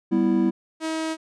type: chord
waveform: triangle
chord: E minor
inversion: first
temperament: equal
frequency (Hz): 196 / 246.9 / 329.6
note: G3 / B3 / E4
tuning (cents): 0 / 0 / 0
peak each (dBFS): -21 / -21 / -19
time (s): 0.11-0.51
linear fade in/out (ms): 20
type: tone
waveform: sawtooth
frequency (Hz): 319.4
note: D#4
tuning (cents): +45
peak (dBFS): -21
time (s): 0.8-1.17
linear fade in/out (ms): 50
effects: resampled to 22050 Hz